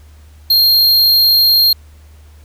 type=tone; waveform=square; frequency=4216 Hz; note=C8; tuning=12 cents sharp; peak=-8 dBFS; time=0.5-1.73 s; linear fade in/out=5 ms; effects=added 75 Hz sine -38 dBFS peak until 2.44 s + pink hiss -51 dBFS RMS until 2.44 s